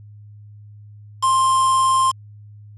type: tone with quantisation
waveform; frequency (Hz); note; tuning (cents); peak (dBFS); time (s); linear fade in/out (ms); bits
triangle; 1053; C6; +11; -12; 1.22-2.12; 20; 4
effects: added 104 Hz sine -39 dBFS peak until 2.77 s + resampled to 24000 Hz